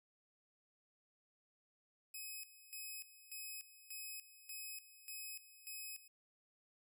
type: tone with tremolo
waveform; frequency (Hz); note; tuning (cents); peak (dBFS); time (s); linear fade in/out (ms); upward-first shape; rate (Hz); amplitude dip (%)
5% pulse; 2550; D#7; +42; -37; 2.14-6.08; 5; square; 1.7; 80
effects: none